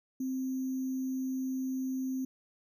sine tone with sample-and-hold, 261.6 Hz, C4, in tune, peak -31 dBFS, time 0.2-2.25 s, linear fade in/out 5 ms, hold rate 6300 Hz, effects none

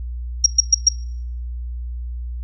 sine tone bursts, 5620 Hz, F8, 10 cents sharp, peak -7 dBFS, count 4, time 0.44-0.888 s, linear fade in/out 5 ms, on 22 ms, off 120 ms, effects noise-tail reverb RT60 0.6 s tail -20 dB re dry + added 60 Hz sine -25 dBFS peak until 2.43 s

